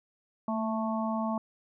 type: harmonic tone with a mistuned harmonic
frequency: 220 Hz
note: A3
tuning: in tune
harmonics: 1 / 3 / 4 / 5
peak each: -30 / -35 / -36 / -37 dBFS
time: 0.48-1.38 s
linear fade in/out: 2 ms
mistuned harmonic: 1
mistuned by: +26 cents
effects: none